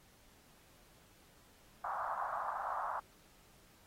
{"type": "band-pass noise", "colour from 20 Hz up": "white", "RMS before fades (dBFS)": -39, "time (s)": [1.84, 3], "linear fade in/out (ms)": 5, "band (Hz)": [680, 1300], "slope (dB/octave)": 48, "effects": ["pink hiss -65 dBFS RMS until 3.86 s", "AAC 48 kbps"]}